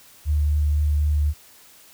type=tone with vibrato; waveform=sine; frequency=74.4 Hz; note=D2; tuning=23 cents sharp; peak=-17 dBFS; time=0.25-1.34 s; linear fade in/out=50 ms; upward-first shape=triangle; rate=3.9 Hz; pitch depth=16 cents each way; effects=white hiss -50 dBFS RMS until 1.93 s